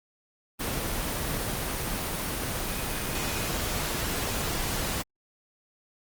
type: tone in noise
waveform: sine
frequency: 2489 Hz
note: D#7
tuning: in tune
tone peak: -41 dBFS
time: 2.66-3.5 s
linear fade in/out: 20 ms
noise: pink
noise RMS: -30 dBFS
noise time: 0.59-5.03 s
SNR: -14 dB
effects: Opus 24 kbps